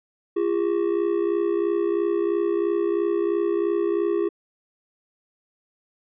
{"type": "ring-modulated tone", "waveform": "triangle", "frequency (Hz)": 374.1, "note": "F#4", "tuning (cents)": 19, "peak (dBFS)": -15, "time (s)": [0.36, 4.29], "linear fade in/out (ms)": 10, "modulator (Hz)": 31.5, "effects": ["resampled to 8000 Hz"]}